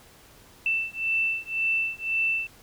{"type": "beating tone pair", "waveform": "sine", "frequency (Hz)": [2664, 2665.9], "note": ["E7", "E7"], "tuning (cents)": [18, 19], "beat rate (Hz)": 1.9, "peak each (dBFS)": -27, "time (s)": [0.66, 2.47], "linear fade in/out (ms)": 2, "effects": ["pink hiss -53 dBFS RMS until 2.62 s"]}